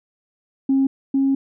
sine tone pair in turn, 270 / 271.7 Hz, C#4 / C#4, -45 / -35 cents, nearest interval unison, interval 10 cents, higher second, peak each -13 / -14 dBFS, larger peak first, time 0.69-0.87 / 1.14-1.35 s, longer second, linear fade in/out 5 ms, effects tanh soft clip ceiling -10 dBFS

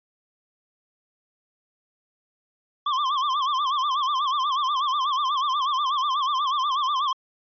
square tone with vibrato, 1108.7 Hz, C#6, in tune, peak -22 dBFS, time 2.86-7.13 s, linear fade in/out 5 ms, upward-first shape sine, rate 8.2 Hz, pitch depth 140 cents each way, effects resampled to 11025 Hz

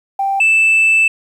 sine tone pair in turn, 785 / 2640 Hz, G5 / E7, +2 / +2 cents, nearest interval octave + major sixth, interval 2100 cents, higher second, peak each -13 / -6 dBFS, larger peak second, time 0.19-0.4 / 0.4-1.08 s, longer second, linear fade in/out 5 ms, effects tanh soft clip ceiling -7 dBFS + 8-bit

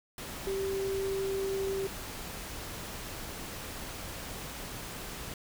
sine tone in noise, 388.9 Hz, G4, 14 cents flat, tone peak -30 dBFS, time 0.47-1.87 s, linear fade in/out 2 ms, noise pink, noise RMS -41 dBFS, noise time 0.18-5.34 s, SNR +8 dB, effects none

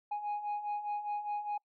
sine beating tone pair, 826 / 830.9 Hz, G#5 / G#5, -10 / +1 cents, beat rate 4.9 Hz, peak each -38 / -33 dBFS, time 0.11-1.58 s, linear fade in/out 10 ms, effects noise-tail reverb RT60 0.1 s tail -26 dB re dry + tanh soft clip ceiling -31 dBFS

